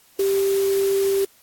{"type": "tone in noise", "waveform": "sine", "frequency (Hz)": 392, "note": "G4", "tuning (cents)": 0, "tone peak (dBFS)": -17, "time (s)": [0.19, 1.25], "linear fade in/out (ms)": 5, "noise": "white", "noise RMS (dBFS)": -33, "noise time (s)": [0.19, 1.25], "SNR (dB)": 13, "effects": ["white hiss -55 dBFS RMS until 1.42 s", "AAC 64 kbps"]}